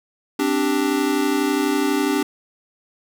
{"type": "chord", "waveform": "square", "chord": "C suspended second", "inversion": "none", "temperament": "equal", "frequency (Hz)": [261.6, 293.7, 392], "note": ["C4", "D4", "G4"], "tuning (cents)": [0, 0, 0], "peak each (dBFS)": [-25, -21, -24], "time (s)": [0.39, 2.23], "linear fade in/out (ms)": 5, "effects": []}